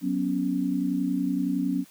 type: chord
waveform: sine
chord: F# suspended fourth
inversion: none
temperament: just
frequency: 185 / 246.7 / 277.5 Hz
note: F#3 / B3 / C#4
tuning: 0 / -2 / +2 cents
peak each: -29 / -29 / -26 dBFS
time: 0.01-1.85 s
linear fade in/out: 50 ms
effects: white hiss -55 dBFS RMS until 1.9 s + high-pass 60 Hz 12 dB/octave